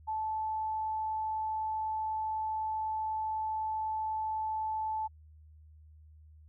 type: tone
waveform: sine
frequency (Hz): 872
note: A5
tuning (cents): -16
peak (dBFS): -31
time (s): 0.07-5.08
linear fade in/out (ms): 20
effects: added 77 Hz sine -53 dBFS peak until 6.48 s